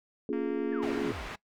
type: chord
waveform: sine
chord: Bb minor seventh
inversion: none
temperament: just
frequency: 233.1 / 279.7 / 349.6 / 419.5 Hz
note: Bb3 / Db4 / F4 / Ab4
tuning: 0 / +16 / +2 / +17 cents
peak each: -36 / -33 / -34 / -33 dBFS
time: 0.29-1.12 s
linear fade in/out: 2 ms
type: click train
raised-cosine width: 0.5 ms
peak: -32 dBFS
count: 174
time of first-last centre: 0.33-1.079 s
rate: 231 Hz
type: exponential sweep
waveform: sine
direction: down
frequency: 1864.7 to 35.56 Hz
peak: -40 dBFS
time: 0.72-1.29 s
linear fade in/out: 10 ms
type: low-pass noise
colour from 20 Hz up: white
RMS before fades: -41 dBFS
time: 0.82-1.36 s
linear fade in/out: 10 ms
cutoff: 1900 Hz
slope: 12 dB/octave
effects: noise-tail reverb RT60 0.1 s tail -20 dB re dry